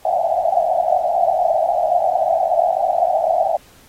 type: band-pass noise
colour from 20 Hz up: pink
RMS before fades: -17 dBFS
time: 0.05-3.57 s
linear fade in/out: 5 ms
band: 630 to 770 Hz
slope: 96 dB/octave
effects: pink hiss -49 dBFS RMS until 3.88 s + AAC 48 kbps